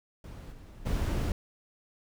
brown noise with level steps, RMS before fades -43 / -48 / -29 dBFS, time 0.24-1.32 s, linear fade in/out 2 ms, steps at 0.51 / 0.85 s, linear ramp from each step 20 ms, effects none

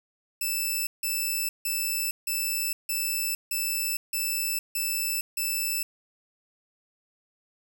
5% pulse tone bursts, 2637 Hz, E7, in tune, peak -17 dBFS, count 9, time 0.41-5.83 s, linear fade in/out 5 ms, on 460 ms, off 160 ms, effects none

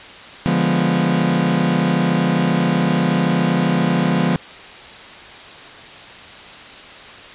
40% pulse chord, D diminished seventh, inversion none, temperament equal, 146.83 / 174.61 / 207.7 / 246.9 Hz, D3 / F3 / Ab3 / Cb4, 0 / 0 / 0 / 0 cents, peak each -22 / -17 / -22 / -20 dBFS, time 0.46-4.36 s, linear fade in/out 0 ms, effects white hiss -37 dBFS RMS until 7.34 s + resampled to 8000 Hz

